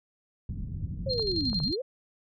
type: low-pass noise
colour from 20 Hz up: white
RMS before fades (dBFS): -35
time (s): 0.49-1.72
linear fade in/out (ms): 2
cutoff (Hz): 160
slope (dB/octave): 24
type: linear two-way sweep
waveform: sine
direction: down then up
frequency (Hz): 552 to 139.3 to 552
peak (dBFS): -29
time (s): 1.06-1.82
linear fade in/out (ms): 10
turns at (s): 1.63
type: tone with tremolo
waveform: sine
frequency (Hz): 4196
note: C8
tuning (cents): +4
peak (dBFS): -27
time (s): 1.09-1.76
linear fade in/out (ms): 20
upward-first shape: square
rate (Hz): 11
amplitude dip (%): 55
type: clicks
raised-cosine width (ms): 1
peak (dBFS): -27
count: 3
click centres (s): 1.196 / 1.531 / 1.602
effects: none